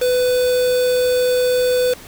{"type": "tone with quantisation", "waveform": "triangle", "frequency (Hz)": 499.2, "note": "B4", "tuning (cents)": 19, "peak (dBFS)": -12, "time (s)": [0.01, 1.94], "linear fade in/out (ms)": 10, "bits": 4, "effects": ["pink hiss -39 dBFS RMS until 2.07 s"]}